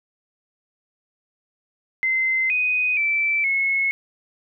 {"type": "tone with pitch steps", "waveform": "sine", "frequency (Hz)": [2068, 2496, 2327, 2183], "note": ["C7", "D#7", "D7", "C#7"], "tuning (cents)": [-21, 5, -17, -27], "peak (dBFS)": -18, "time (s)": [2.03, 3.91], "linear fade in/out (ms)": 0, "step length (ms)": 470, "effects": []}